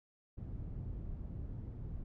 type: low-pass noise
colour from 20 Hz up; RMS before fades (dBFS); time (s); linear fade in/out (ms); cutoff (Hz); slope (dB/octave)
white; -43; 0.37-2.04; 10; 100; 12
effects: none